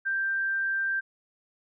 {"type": "tone", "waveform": "sine", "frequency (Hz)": 1576, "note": "G6", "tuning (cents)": 9, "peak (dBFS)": -25, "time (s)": [0.05, 1.01], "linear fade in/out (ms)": 20, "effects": []}